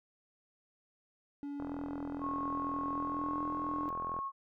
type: tone with pitch glide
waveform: triangle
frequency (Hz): 285.1 to 296.9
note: C#4 to D4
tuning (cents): +49 to +19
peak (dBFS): -36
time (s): 1.43-3.89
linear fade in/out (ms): 0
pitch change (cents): +70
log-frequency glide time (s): 2.86-3.41
type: click train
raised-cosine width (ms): 1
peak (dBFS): -29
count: 110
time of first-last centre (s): 1.6-4.189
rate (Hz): 42.1
type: tone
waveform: sine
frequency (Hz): 1092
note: C#6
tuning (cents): -26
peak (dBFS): -35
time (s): 2.2-4.32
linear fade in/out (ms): 50
effects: none